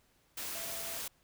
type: tone in noise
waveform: sine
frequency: 667 Hz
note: E5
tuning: 20 cents sharp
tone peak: -48 dBFS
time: 0.55-0.98 s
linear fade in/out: 5 ms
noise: white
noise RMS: -40 dBFS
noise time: 0.37-1.08 s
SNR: -11 dB
effects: pink hiss -70 dBFS RMS until 1.23 s